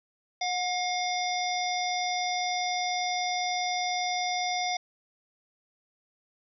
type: harmonic tone with a mistuned harmonic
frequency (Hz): 713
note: F5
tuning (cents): +36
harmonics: 1 / 3 / 5 / 7 / 8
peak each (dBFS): -29 / -34 / -36 / -37 / -38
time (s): 0.41-4.77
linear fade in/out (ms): 5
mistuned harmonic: 1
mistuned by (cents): +29
effects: none